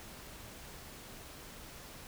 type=silence; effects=pink hiss -50 dBFS RMS until 2.07 s